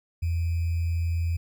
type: tone with sample-and-hold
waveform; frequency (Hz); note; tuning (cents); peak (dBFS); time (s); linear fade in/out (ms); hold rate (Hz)
sine; 84; E2; +33; -23; 0.22-1.37; 10; 2450
effects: none